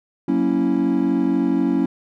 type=chord; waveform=triangle; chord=F# dominant seventh; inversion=none; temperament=equal; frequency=185 / 233.1 / 277.2 / 329.6 Hz; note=F#3 / A#3 / C#4 / E4; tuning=0 / 0 / 0 / 0 cents; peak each=-22 / -21 / -17 / -20 dBFS; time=0.28-1.86 s; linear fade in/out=5 ms; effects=tanh soft clip ceiling -6 dBFS